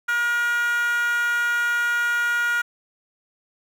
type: tone with high-pass filter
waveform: 10% pulse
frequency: 476.6 Hz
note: A#4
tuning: 38 cents sharp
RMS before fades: -22 dBFS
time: 0.08-2.62 s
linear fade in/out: 10 ms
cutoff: 1400 Hz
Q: 7
effects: none